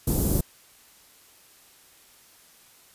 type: band-stop noise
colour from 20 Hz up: pink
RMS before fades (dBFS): -23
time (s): 0.07-0.41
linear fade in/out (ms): 5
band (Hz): 370 to 12000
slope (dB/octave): 12
effects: white hiss -55 dBFS RMS until 2.94 s + resampled to 32000 Hz